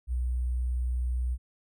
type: tone with sample-and-hold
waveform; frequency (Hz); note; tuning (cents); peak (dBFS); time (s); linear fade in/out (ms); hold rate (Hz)
sine; 61.74; B1; 0; -26; 0.07-1.38; 50; 8820
effects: none